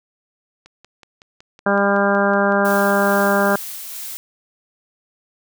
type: click train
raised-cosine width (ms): 0.2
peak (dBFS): -26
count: 15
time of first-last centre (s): 0.66-3.267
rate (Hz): 5.37
type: harmonic tone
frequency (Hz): 200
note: G3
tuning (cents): +35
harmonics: 1 / 2 / 3 / 4 / 5 / 6 / 7 / 8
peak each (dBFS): -20 / -22 / -19 / -23 / -25 / -25 / -23 / -23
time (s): 1.66-3.56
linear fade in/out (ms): 5
type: noise with tremolo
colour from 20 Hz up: blue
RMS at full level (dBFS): -30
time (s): 2.65-4.17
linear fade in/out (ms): 0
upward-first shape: sine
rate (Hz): 2.3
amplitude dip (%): 25
effects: none